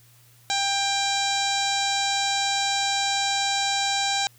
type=harmonic tone with a mistuned harmonic; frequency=793 Hz; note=G5; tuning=20 cents sharp; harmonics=1 / 2 / 3 / 4 / 5 / 6 / 7 / 8 / 9 / 10; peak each=-26 / -32 / -32 / -34 / -27 / -37 / -33 / -37 / -33 / -40 dBFS; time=0.5-4.27 s; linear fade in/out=0 ms; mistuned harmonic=5; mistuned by=-16 cents; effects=added 119 Hz sine -55 dBFS peak until 4.38 s + white hiss -57 dBFS RMS until 4.38 s